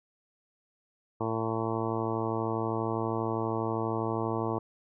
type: harmonic tone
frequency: 112.4 Hz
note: A2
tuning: 37 cents sharp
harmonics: 1 / 2 / 3 / 4 / 5 / 6 / 7 / 8 / 9 / 10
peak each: -35 / -37 / -34 / -35 / -41 / -39 / -41 / -38 / -40 / -40 dBFS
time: 1.2-4.59 s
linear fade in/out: 10 ms
effects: none